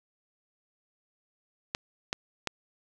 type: clicks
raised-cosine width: 0.2 ms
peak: -12 dBFS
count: 3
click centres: 1.749 / 2.129 / 2.473 s
effects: none